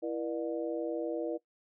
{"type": "harmonic tone with a mistuned harmonic", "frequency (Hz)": 120, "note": "B2", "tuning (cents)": -49, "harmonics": [3, 4, 5, 6], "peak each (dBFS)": [-35, -36, -38, -48], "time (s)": [0.02, 1.38], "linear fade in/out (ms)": 20, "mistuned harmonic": 3, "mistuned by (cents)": -140, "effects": ["noise-tail reverb RT60 0.1 s tail -19 dB re dry"]}